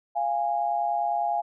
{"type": "tone pair together", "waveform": "sine", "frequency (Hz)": [694, 823.9], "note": ["F5", "G#5"], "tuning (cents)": [-11, -14], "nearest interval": "minor third", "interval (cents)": 297, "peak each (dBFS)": -26, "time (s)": [0.15, 1.42], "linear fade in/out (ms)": 20, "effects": []}